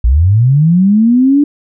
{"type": "linear sweep", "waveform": "sine", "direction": "up", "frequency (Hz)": [53, 295.2], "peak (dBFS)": -5, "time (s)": [0.04, 1.44], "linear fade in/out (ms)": 5, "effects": []}